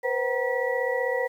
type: tone cluster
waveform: sine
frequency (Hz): 484.4 / 520 / 760 / 948 / 1945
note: B4 / C5 / F#5 / A#5 / B6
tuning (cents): -34 / -11 / +46 / +29 / -27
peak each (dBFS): -28 / -27 / -36 / -35 / -30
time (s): 0.03-1.28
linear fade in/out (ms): 20
effects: 9-bit